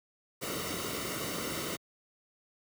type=noise with comb filter; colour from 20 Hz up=pink; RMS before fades=-36 dBFS; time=0.41-1.77 s; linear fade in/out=20 ms; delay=1.2 ms; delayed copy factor=-0.65; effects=high-pass 80 Hz 12 dB/octave